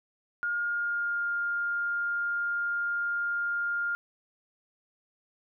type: tone with pitch glide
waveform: sine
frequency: 1420 to 1406.9 Hz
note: F6 to F6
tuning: +28 to +12 cents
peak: -27 dBFS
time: 0.43-3.95 s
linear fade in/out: 0 ms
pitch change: -16 cents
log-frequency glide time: 0.55-1.31 s
effects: none